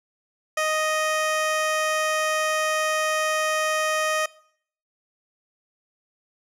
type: tone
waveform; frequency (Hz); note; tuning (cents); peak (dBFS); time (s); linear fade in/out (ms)
15% pulse; 622.3; D#5; 0; -15; 0.57-4.26; 5
effects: noise-tail reverb RT60 0.6 s tail -21 dB re dry + low-pass 12000 Hz 12 dB/octave